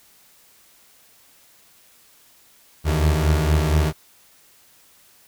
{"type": "beating tone pair", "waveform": "30% pulse", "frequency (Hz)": [75.8, 80.1], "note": ["D#2", "E2"], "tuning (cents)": [-45, -49], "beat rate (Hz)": 4.3, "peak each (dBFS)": [-15, -19], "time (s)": [2.84, 3.93], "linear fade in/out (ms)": 50, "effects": ["white hiss -54 dBFS RMS until 5.27 s"]}